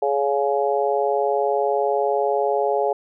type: harmonic tone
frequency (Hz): 140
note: C#3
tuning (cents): +18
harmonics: 3 / 4 / 5 / 6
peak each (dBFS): -22 / -23 / -24 / -25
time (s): 0.02-2.93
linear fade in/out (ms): 5
effects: none